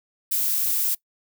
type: noise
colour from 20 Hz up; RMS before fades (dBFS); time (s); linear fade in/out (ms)
violet; -23; 0.31-0.95; 10
effects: noise-tail reverb RT60 0.1 s tail -22 dB re dry